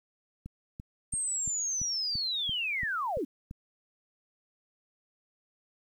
click train, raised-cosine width 5 ms, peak -28 dBFS, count 10, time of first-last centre 0.46-3.511 s, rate 2.95 Hz
sine linear sweep, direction down, 8670 to 230.6 Hz, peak -29 dBFS, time 1.12-3.25 s, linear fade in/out 10 ms
effects 10-bit

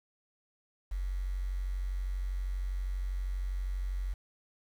sine tone with quantisation, 46.25 Hz, F#1, in tune, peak -31 dBFS, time 0.91-4.14 s, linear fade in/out 10 ms, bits 9, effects none

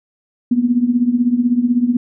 sine tone with tremolo, 243 Hz, B3, 28 cents flat, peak -8 dBFS, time 0.51-1.97 s, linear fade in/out 5 ms, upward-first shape triangle, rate 16 Hz, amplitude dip 85%, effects none

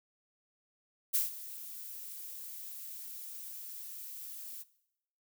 violet noise with ADSR envelope, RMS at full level -28 dBFS, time 1.13-4.64 s, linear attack 21 ms, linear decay 150 ms, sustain -17 dB, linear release 27 ms, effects noise-tail reverb RT60 0.8 s tail -19 dB re dry

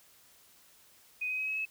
sine tone with pitch steps, 2498 / 2520 / 2542 / 2564 / 2586 Hz, D#7 / D#7 / D#7 / E7 / E7, +6 / +21 / +36 / -49 / -34 cents, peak -31 dBFS, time 1.21-1.655 s, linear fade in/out 10 ms, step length 89 ms, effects white hiss -61 dBFS RMS until 1.7 s

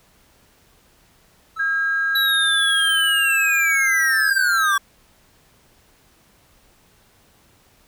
triangle tone with vibrato, 1311 Hz, E6, 10 cents flat, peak -28 dBFS, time 1.56-4.3 s, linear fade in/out 10 ms, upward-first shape sine, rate 0.6 Hz, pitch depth 9 cents each way
sine tone with pitch glide, 1620 to 1585.7 Hz, G#6 to G6, -43 to +19 cents, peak -18 dBFS, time 1.59-4.78 s, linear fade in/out 10 ms, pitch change -38 cents, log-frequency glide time 3.71-4.19 s
square linear sweep, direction down, 3939 to 1120 Hz, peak -19 dBFS, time 2.15-4.78 s, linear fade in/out 5 ms
effects pink hiss -56 dBFS RMS until 7.87 s

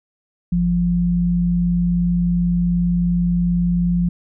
sine tone pair together, 51.91 / 174.61 Hz, G#1 / F3, 0 / 0 cents, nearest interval octave + major sixth, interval 2100 cents, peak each -24 / -15 dBFS, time 0.52-4.09 s, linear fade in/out 5 ms, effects none

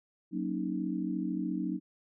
sine chord, D# minor seventh, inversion first, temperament equal with one note detuned, 185 / 233.9 / 277.2 / 311.1 Hz, F#3 / A#3 / C#4 / D#4, 0 / +6 / 0 / 0 cents, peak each -35 / -38 / -37 / -35 dBFS, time 0.31-1.8 s, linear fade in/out 50 ms, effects none

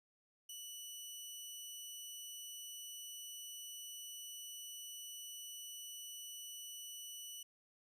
15% pulse tone, 2960 Hz, F#7, in tune, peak -40 dBFS, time 0.49-7.43 s, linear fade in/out 5 ms, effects none

